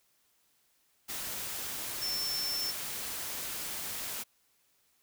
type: tone in noise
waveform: sine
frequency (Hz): 5370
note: E8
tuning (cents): +31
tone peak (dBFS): -32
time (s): 2.01-2.72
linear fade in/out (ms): 20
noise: white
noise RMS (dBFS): -38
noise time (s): 1.08-4.24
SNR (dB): +3
effects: white hiss -71 dBFS RMS until 5.02 s